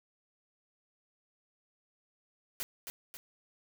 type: noise with echo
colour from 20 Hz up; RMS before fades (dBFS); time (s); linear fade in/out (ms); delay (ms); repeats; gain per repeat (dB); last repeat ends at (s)
white; -37; 2.6-2.63; 0; 270; 2; -5; 3.17
effects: none